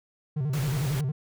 triangle tone with vibrato, 140 Hz, C#3, 18 cents sharp, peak -23 dBFS, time 0.36-1.12 s, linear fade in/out 10 ms, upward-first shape square, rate 11 Hz, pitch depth 140 cents each way
pink noise, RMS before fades -37 dBFS, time 0.53-1.01 s, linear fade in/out 5 ms
effects none

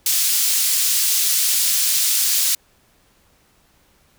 pink high-pass noise, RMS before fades -18 dBFS, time 0.06-2.55 s, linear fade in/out 2 ms, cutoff 5000 Hz, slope 12 dB/octave, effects pink hiss -58 dBFS RMS until 4.18 s

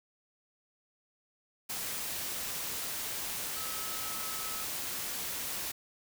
sine tone in noise, 1291 Hz, E6, 37 cents flat, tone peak -45 dBFS, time 3.56-4.64 s, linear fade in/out 10 ms, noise white, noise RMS -37 dBFS, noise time 1.69-5.72 s, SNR -11 dB, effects none

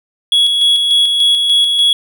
triangle tone with tremolo, 3351 Hz, G#7, 15 cents sharp, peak -6 dBFS, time 0.32-1.93 s, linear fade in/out 2 ms, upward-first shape square, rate 3.4 Hz, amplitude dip 35%, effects none

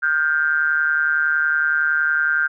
triangle ring-modulated tone, 75.4 Hz, D2, 46 cents sharp, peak -11 dBFS, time 0.02-2.48 s, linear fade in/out 20 ms, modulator 1490 Hz, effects none

